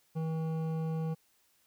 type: tone with hard clipping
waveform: triangle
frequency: 160.5 Hz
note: E3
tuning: 46 cents flat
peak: -33 dBFS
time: 0.15-1.15 s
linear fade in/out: 20 ms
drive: 15 dB
effects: white hiss -70 dBFS RMS until 1.66 s